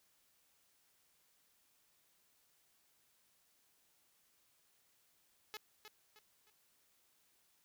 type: tone with echo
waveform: 5% pulse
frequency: 427.2 Hz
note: G#4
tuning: 49 cents sharp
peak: -33 dBFS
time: 5.54-5.57 s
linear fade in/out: 0 ms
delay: 310 ms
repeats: 3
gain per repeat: -8 dB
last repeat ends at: 6.5 s
effects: white hiss -74 dBFS RMS until 7.64 s